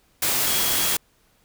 sine tone in noise, 3300 Hz, G#7, 12 cents flat, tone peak -31 dBFS, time 0.46-0.96 s, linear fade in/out 5 ms, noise white, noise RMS -22 dBFS, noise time 0.22-0.97 s, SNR -12 dB, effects pink hiss -62 dBFS RMS until 1.44 s

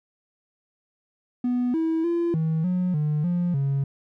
triangle tone with pitch steps, 246.5 / 323.9 / 341.1 / 159.9 / 181.4 / 150.2 / 175.7 / 138.3 Hz, B3 / E4 / F4 / D#3 / F#3 / D3 / F3 / C#3, -3 / -30 / -41 / +48 / -34 / +39 / +11 / -4 cents, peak -18 dBFS, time 1.44-3.84 s, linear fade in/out 5 ms, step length 300 ms, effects tanh soft clip ceiling -16 dBFS

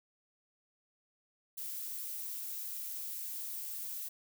violet noise, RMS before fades -41 dBFS, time 1.57-4.09 s, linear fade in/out 10 ms, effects none

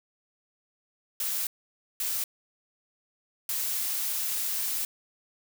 blue noise bursts at uneven times, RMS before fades -30 dBFS, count 3, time 1.2-1.47 / 2-2.24 / 3.49-4.85 s, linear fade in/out 2 ms, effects none

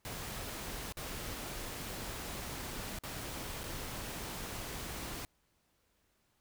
pink noise with dropouts, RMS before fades -42 dBFS, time 0.05-5.25 s, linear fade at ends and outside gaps 0 ms, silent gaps 0.923-0.971 / 2.987-3.036 / 3.634-3.639 s, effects pink hiss -75 dBFS RMS until 6.4 s

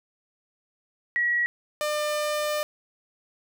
sine / sawtooth tone pair in turn, 1918 / 599.8 Hz, A#6 / D5, +49 / +36 cents, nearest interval octave + minor sixth, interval 2013 cents, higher first, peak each -21 dBFS, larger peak neither, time 1.16-1.46 / 1.81-2.63 s, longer second, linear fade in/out 0 ms, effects none

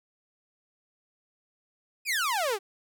sawtooth exponential sweep, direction down, 2570 to 370 Hz, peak -22 dBFS, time 2.05-2.59 s, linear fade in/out 50 ms, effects none

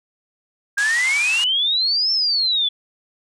sine exponential two-way sweep, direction up then down, 1600 to 5400 to 3411 Hz, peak -16 dBFS, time 0.77-2.69 s, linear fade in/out 10 ms, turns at 2.12 s
white band-pass noise, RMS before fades -29 dBFS, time 0.78-1.44 s, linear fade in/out 0 ms, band 800 to 9100 Hz, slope 48 dB/octave
effects none

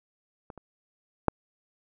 clicks, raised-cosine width 1 ms, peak -27 / -30 / -6 dBFS, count 3, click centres 0.502 / 0.577 / 1.283 s, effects none

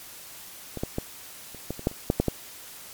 clicks, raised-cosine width 2 ms, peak -19 / -13 / -13 / -29 / -16 / -24 / -8 / -29 / -7 / -7 / -9 dBFS, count 11, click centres 0.773 / 0.835 / 0.984 / 1.547 / 1.706 / 1.794 / 1.871 / 1.914 / 2.101 / 2.2 / 2.283 s, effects white hiss -44 dBFS RMS until 2.93 s + MP3 96 kbps

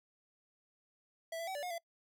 square tone with pitch steps, 658 / 669 / 761 / 581 / 719 / 676 Hz, E5 / E5 / F#5 / D5 / F#5 / E5, -3 / +25 / +48 / -19 / -50 / +43 cents, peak -39 dBFS, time 1.32-1.782 s, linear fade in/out 5 ms, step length 77 ms, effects noise-tail reverb RT60 0.1 s tail -24 dB re dry

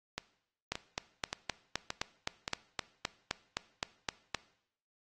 two click trains, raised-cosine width 0.2 ms, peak -18 / -15 dBFS, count 5 / 15, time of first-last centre 0.18-2.479 / 0.72-4.347 s, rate 1.74 / 3.86 Hz, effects noise-tail reverb RT60 0.7 s tail -19 dB re dry + AAC 32 kbps

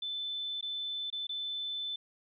sine tone with dropouts, 3520 Hz, A7, in tune, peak -34 dBFS, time 0.02-1.96 s, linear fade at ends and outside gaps 5 ms, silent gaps 0.611-0.626 / 1.102-1.126 / 1.27-1.292 s, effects none

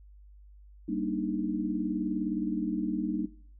sine chord, Eb major seventh, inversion first, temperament just, 194.45 / 233.3 / 291.7 / 311.1 Hz, G3 / Bb3 / D4 / Eb4, -14 / +2 / -12 / 0 cents, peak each -35 / -34 / -34 / -33 dBFS, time 0.88-3.26 s, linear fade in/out 10 ms, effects noise-tail reverb RT60 0.5 s tail -18 dB re dry + added 50 Hz sine -50 dBFS peak until 3.59 s

